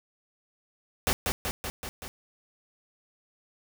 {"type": "noise with echo", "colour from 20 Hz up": "pink", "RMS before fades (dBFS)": -25, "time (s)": [1.07, 1.13], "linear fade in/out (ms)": 0, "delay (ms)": 190, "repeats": 5, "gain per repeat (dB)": -3, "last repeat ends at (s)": 2.08, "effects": []}